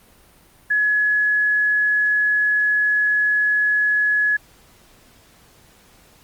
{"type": "tone", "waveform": "sine", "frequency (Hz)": 1693, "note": "G#6", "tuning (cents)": 33, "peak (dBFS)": -15, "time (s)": [0.7, 4.37], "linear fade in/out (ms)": 10, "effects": ["pink hiss -52 dBFS RMS until 6.23 s", "Opus 32 kbps"]}